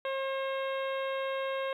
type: harmonic tone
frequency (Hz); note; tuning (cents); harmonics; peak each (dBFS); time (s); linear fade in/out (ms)
537; C5; +45; 1 / 2 / 3 / 4 / 5 / 6 / 7; -32 / -38 / -42 / -44 / -46 / -48 / -49; 0.05-1.73; 2
effects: 11-bit